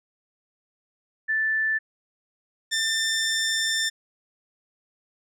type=tone pair in turn; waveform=sine / 15% pulse; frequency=1760 / 1788.7 Hz; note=A6 / A6; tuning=0 / +28 cents; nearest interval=unison; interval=28 cents; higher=second; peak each=-21 / -16 dBFS; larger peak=second; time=1.28-1.79 / 2.71-3.9 s; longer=second; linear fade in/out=20 ms; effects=low-pass 12000 Hz 12 dB/octave